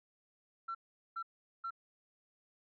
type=tone bursts; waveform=sine; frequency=1350 Hz; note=E6; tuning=41 cents sharp; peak=-36 dBFS; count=3; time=0.68-1.707 s; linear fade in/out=10 ms; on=69 ms; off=410 ms; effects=tanh soft clip ceiling -34 dBFS